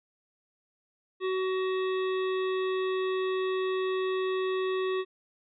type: harmonic tone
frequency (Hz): 375.4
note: F#4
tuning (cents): +25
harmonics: 1 / 3 / 5 / 7 / 9 / 10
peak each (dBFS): -27 / -37 / -41 / -44 / -46 / -47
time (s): 1.2-5.05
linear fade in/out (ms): 50
effects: none